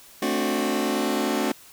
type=chord; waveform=sawtooth; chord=D dominant seventh; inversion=second; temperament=just; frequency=220.2 / 264.3 / 293.7 / 367.1 Hz; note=A3 / C4 / D4 / F#4; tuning=+2 / +18 / 0 / -14 cents; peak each=-24 dBFS; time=0.22-1.52 s; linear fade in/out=5 ms; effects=white hiss -49 dBFS RMS until 1.72 s